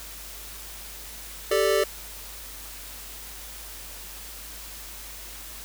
square chord, G suspended second, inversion none, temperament equal, 392 / 440 / 587.3 Hz, G4 / A4 / D5, 0 / 0 / 0 cents, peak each -25 dBFS, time 1.51-1.84 s, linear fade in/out 5 ms, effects added 50 Hz sine -45 dBFS peak until 5.64 s + white hiss -41 dBFS RMS until 5.64 s

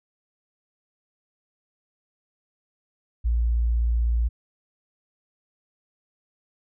sine tone, 58 Hz, A#1, 8 cents flat, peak -19 dBFS, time 3.24-4.29 s, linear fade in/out 20 ms, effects none

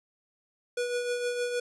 square tone with tremolo, 486.9 Hz, B4, 25 cents flat, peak -27 dBFS, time 0.77-1.6 s, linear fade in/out 5 ms, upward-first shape triangle, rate 6.5 Hz, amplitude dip 50%, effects resampled to 24000 Hz + 11-bit

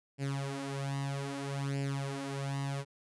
sawtooth tone with flanger, 138.59 Hz, C#3, in tune, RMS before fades -36 dBFS, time 0.18-2.85 s, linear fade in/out 50 ms, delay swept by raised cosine 0.4 to 6.2 ms, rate 0.62 Hz, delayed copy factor +0.75, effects resampled to 24000 Hz

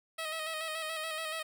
10% pulse tone with vibrato, 635 Hz, D#5, 35 cents sharp, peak -27 dBFS, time 0.18-1.43 s, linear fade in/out 10 ms, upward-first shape square, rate 7 Hz, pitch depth 34 cents each way, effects none

